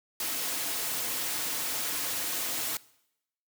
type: noise with comb filter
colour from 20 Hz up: white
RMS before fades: -32 dBFS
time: 0.2-2.77 s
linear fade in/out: 2 ms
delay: 5.1 ms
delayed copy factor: -0.5
effects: noise-tail reverb RT60 0.8 s tail -21 dB re dry + high-pass 150 Hz 12 dB/octave